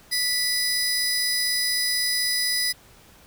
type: tone pair together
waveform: sawtooth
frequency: 1975.5 / 4978 Hz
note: B6 / D#8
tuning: 0 / 0 cents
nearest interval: octave + major third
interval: 1600 cents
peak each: -24 / -20 dBFS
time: 0.11-2.73 s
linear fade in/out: 20 ms
effects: pink hiss -52 dBFS RMS until 3.26 s